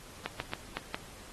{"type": "clicks", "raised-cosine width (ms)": 0.3, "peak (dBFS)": -17, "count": 5, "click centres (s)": [0.26, 0.401, 0.535, 0.77, 0.945], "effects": ["pink hiss -51 dBFS RMS until 1.32 s", "AAC 32 kbps"]}